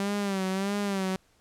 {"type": "tone with vibrato", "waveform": "sawtooth", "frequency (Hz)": 196, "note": "G3", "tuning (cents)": 0, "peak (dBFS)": -23, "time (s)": [0, 1.16], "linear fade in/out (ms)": 2, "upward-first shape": "sine", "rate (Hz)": 1.6, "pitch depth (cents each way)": 73, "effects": ["pink hiss -65 dBFS RMS until 1.4 s", "low-pass 11000 Hz 12 dB/octave"]}